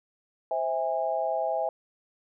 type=chord; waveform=sine; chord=C augmented; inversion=none; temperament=just; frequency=523.3 / 654.1 / 817.6 Hz; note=C5 / E5 / G#5; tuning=0 / -14 / -27 cents; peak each=-32 / -28 / -30 dBFS; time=0.51-1.69 s; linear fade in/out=2 ms; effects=none